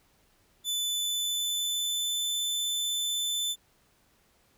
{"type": "tone with pitch glide", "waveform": "sawtooth", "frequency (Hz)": [3500, 3524], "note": ["A7", "A7"], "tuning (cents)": [-10, 2], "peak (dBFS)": -25, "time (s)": [0.64, 3.56], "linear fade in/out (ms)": 50, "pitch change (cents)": 12, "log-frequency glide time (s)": [0.84, 2.34], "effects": ["pink hiss -66 dBFS RMS until 4.57 s"]}